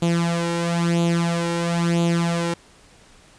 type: tone with flanger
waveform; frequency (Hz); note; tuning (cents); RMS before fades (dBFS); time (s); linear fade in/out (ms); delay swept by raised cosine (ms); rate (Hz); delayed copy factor
sawtooth; 169.9; F3; -47; -21; 0.02-2.54; 5; 0.28 to 2.18; 1; +0.7
effects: pink hiss -51 dBFS RMS until 3.38 s + resampled to 22050 Hz